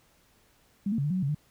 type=tone with pitch steps; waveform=sine; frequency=199.9 / 227.1 / 140 / 148.1 / 183.9 / 186.9 / 138.4 / 149.3 Hz; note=G3 / A#3 / C#3 / D3 / F#3 / F#3 / C#3 / D3; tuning=+34 / -45 / +18 / +15 / -10 / +18 / -2 / +29 cents; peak=-25 dBFS; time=0.86-1.348 s; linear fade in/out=5 ms; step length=61 ms; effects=pink hiss -64 dBFS RMS until 1.5 s